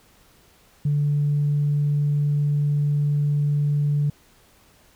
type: tone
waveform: sine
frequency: 145.9 Hz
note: D3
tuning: 11 cents flat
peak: -17 dBFS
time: 0.85-4.1 s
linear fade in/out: 5 ms
effects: tanh soft clip ceiling -14 dBFS + pink hiss -56 dBFS RMS until 4.95 s